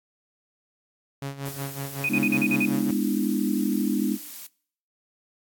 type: tone with tremolo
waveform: sawtooth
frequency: 138.59 Hz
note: C#3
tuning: in tune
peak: -25 dBFS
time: 1.22-2.91 s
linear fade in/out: 2 ms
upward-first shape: sine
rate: 5.4 Hz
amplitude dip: 75%
type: noise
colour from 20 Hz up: blue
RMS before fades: -39 dBFS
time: 1.45-4.47 s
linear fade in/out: 5 ms
type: tone bursts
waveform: sine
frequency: 2489 Hz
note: D#7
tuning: in tune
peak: -22 dBFS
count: 7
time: 2.04-2.654 s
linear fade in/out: 2 ms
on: 50 ms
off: 44 ms
type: chord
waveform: sine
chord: E dominant seventh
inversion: first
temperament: just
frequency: 206 / 247.2 / 296.7 / 329.6 Hz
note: G#3 / B3 / D4 / E4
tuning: -14 / +2 / +18 / 0 cents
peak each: -26 / -27 / -27 / -31 dBFS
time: 2.08-4.18 s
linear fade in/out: 50 ms
effects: noise-tail reverb RT60 0.6 s tail -24 dB re dry + AAC 64 kbps